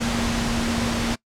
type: tone in noise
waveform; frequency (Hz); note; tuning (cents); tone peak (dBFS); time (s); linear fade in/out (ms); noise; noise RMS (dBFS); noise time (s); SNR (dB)
sine; 233.2; A#3; +1; -24; 0-1.16; 20; pink; -25; 0-1.16; -2
effects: noise-tail reverb RT60 0.1 s tail -22 dB re dry + low-pass 7000 Hz 12 dB/octave